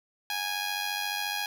10% pulse tone with amplitude modulation, 826 Hz, G#5, 10 cents flat, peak -19 dBFS, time 0.3-1.46 s, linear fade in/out 2 ms, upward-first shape sine, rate 94.3 Hz, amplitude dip 55%, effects none

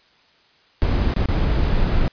brown noise with dropouts, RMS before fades -18 dBFS, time 0.82-2.08 s, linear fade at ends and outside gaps 0 ms, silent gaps 1.138-1.163 / 1.258-1.286 s, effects white hiss -56 dBFS RMS until 2.12 s + resampled to 11025 Hz

